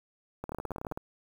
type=two click trains; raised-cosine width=1 ms; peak=-22 / -23 dBFS; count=11 / 7; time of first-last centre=0.44-0.975 / 0.52-0.915 s; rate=18.7 / 15.2 Hz; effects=8-bit